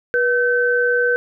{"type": "tone pair together", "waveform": "sine", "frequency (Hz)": [485.3, 1534], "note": ["B4", "G6"], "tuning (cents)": [-30, -38], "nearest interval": "octave + minor sixth", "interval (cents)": 1992, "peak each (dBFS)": -17, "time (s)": [0.14, 1.16], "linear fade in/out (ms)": 0, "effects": []}